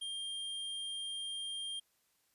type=tone; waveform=square; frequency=3200 Hz; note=G7; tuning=35 cents sharp; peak=-39 dBFS; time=0.01-1.8 s; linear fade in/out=10 ms; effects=white hiss -75 dBFS RMS until 2.34 s + resampled to 32000 Hz